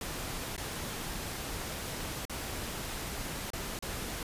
pink noise with dropouts, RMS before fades -38 dBFS, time 0.01-4.23 s, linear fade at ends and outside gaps 2 ms, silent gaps 0.565-0.578 / 2.253-2.296 / 3.504-3.533 / 3.79-3.824 s, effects resampled to 32000 Hz

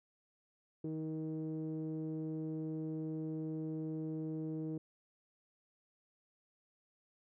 sawtooth tone with low-pass filter, 157.5 Hz, D#3, 21 cents sharp, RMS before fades -40 dBFS, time 0.84-4.78 s, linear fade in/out 5 ms, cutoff 380 Hz, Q 8.5, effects none

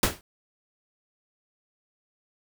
pink noise with exponential decay, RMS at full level -17 dBFS, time 0.03-0.21 s, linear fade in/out 2 ms, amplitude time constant 37 ms, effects none

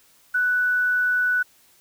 sine tone with quantisation, 1485 Hz, F#6, 6 cents sharp, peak -18 dBFS, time 0.34-1.43 s, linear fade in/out 10 ms, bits 8, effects white hiss -57 dBFS RMS until 1.8 s

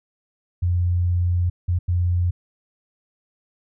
sine tone bursts at uneven times, 88.3 Hz, F2, 20 cents sharp, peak -17 dBFS, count 3, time 0.62-1.5 / 1.68-1.79 / 1.88-2.31 s, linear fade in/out 10 ms, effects none

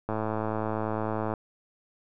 click train, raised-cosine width 1 ms, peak -16 dBFS, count 137, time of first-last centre 0.09-1.338 s, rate 109 Hz, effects none

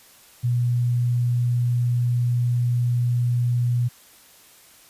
sine tone, 121.5 Hz, B2, 28 cents flat, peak -18 dBFS, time 0.43-3.89 s, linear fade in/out 20 ms, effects white hiss -51 dBFS RMS until 4.89 s + resampled to 32000 Hz

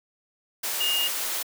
sine tone in noise, 2842 Hz, F7, 30 cents sharp, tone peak -23 dBFS, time 0.8-1.08 s, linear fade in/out 10 ms, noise white, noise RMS -29 dBFS, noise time 0.63-1.43 s, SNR +3 dB, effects high-pass 400 Hz 12 dB/octave

